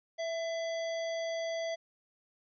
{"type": "harmonic tone with a mistuned harmonic", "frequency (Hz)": 670, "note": "E5", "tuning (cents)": 28, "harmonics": [1, 3, 5, 7, 9], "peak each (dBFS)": [-33, -43, -47, -50, -52], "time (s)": [0.18, 1.76], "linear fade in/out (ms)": 20, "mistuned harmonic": 1, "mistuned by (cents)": -28, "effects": []}